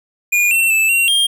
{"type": "tone with pitch steps", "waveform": "square", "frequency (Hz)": [2432, 2704, 2631, 2746, 3213], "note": ["D#7", "E7", "E7", "F7", "G7"], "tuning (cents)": [-40, 43, -4, -30, 42], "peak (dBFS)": -12, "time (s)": [0.32, 1.27], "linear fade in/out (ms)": 10, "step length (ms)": 190, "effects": []}